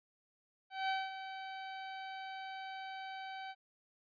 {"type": "tone with ADSR envelope", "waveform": "sawtooth", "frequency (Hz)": 767, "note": "G5", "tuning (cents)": -38, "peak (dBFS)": -28, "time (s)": [0.7, 3.55], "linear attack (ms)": 190, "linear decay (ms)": 210, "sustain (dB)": -11, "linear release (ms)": 47, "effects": ["resampled to 11025 Hz"]}